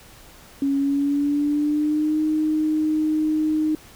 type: tone with pitch glide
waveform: sine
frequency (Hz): 277.2 to 309.4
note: C#4 to D#4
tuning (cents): 0 to -10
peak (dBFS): -18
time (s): 0.62-3.75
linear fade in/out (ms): 2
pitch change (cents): +190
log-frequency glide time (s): 0.77-2.21
effects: pink hiss -47 dBFS RMS until 3.95 s